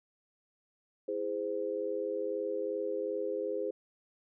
sine chord, E augmented, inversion none, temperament just, 329.6 / 412 / 515 Hz, E4 / G#4 / B#4, 0 / -14 / -28 cents, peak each -40 / -35 / -35 dBFS, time 1.08-3.71 s, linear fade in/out 5 ms, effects none

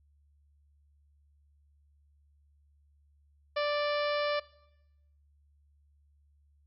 harmonic tone, 587.3 Hz, D5, in tune, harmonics 1 / 2 / 3 / 4 / 5 / 6 / 7 / 8 / 9, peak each -29 / -35 / -39 / -41 / -43 / -45 / -46 / -47 / -48 dBFS, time 3.56-4.4 s, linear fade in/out 10 ms, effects noise-tail reverb RT60 0.9 s tail -20 dB re dry + added 72 Hz sine -63 dBFS peak until 6.66 s

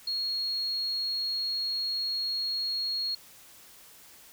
sine tone, 4300 Hz, C8, 47 cents sharp, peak -28 dBFS, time 0.07-3.15 s, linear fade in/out 5 ms, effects white hiss -53 dBFS RMS until 4.32 s

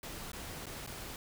pink noise with dropouts, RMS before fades -44 dBFS, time 0.03-1.16 s, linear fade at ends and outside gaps 2 ms, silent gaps 0.318-0.331 / 0.658-0.666 / 0.865-0.873 s, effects none

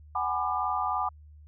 sine chord, G# half-diminished seventh, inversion third, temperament just, 747.5 / 830.6 / 996.7 / 1196.1 Hz, F#5 / G#5 / B5 / D6, +17 / 0 / +16 / +31 cents, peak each -32 / -32 / -33 / -30 dBFS, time 0.15-1.09 s, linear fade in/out 5 ms, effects added 75 Hz sine -48 dBFS peak until 1.47 s

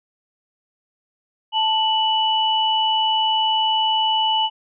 sine tone pair together, 880 / 2960 Hz, A5 / F#7, 0 / 0 cents, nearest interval octave + major sixth, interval 2100 cents, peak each -19 dBFS, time 1.52-4.5 s, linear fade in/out 50 ms, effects none

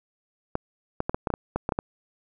clicks, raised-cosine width 1 ms, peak -11 dBFS, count 11, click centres 0.554 / 1.004 / 1.095 / 1.145 / 1.272 / 1.303 / 1.339 / 1.56 / 1.691 / 1.722 / 1.789 s, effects none

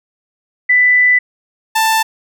sine / sawtooth tone pair in turn, 1989 / 886 Hz, B6 / A5, +12 / +12 cents, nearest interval octave + major second, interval 1400 cents, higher first, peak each -7 dBFS, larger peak neither, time 0.69-1.19 / 1.75-2.03 s, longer first, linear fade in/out 10 ms, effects none

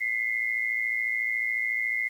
sine tone pair together, 2018 / 2132 Hz, B6 / C7, +37 / +32 cents, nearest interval minor second, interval 95 cents, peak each -28 dBFS, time 0-2.09 s, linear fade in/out 20 ms, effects 9-bit

